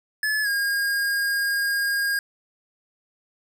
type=tone with pitch glide; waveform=square; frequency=1720 to 1623.5 Hz; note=A6 to G#6; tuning=-40 to -40 cents; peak=-22 dBFS; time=0.23-2.19 s; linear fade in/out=2 ms; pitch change=-100 cents; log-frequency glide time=0.43-0.48 s; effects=none